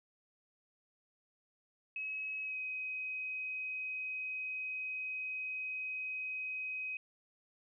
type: tone with pitch glide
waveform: sine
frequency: 2561 to 2524 Hz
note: D#7 to D#7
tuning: +49 to +24 cents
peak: -37 dBFS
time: 1.96-6.97 s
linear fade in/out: 2 ms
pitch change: -25 cents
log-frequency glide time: 2.43-2.57 s
effects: none